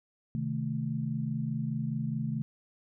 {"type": "chord", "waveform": "sine", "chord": "A diminished", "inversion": "first", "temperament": "equal", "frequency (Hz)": [130.81, 155.56, 220], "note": ["C3", "Eb3", "A3"], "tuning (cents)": [0, 0, 0], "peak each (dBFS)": -34, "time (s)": [0.35, 2.42], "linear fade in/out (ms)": 0, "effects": []}